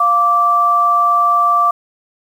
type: tone pair together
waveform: sine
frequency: 698.5 / 1167.6 Hz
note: F5 / D6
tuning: 0 / -10 cents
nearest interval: major sixth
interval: 890 cents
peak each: -18 / -10 dBFS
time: 0-1.71 s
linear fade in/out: 5 ms
effects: 7-bit